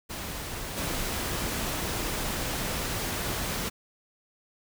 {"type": "noise with level steps", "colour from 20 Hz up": "pink", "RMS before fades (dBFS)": [-36, -31], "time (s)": [0.09, 3.7], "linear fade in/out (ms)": 20, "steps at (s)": 0.76, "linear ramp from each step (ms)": 20, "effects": []}